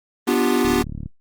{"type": "chord", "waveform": "square", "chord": "G dominant seventh", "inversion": "first", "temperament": "equal", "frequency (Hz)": [246.9, 293.7, 349.2, 392], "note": ["B3", "D4", "F4", "G4"], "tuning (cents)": [0, 0, 0, 0], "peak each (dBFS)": [-21, -24, -23, -23], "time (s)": [0.27, 0.83], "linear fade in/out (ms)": 10}
{"type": "click train", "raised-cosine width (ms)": 5, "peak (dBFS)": -18, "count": 16, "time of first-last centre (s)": [0.65, 1.06], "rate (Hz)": 36.6}
{"effects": ["Opus 24 kbps"]}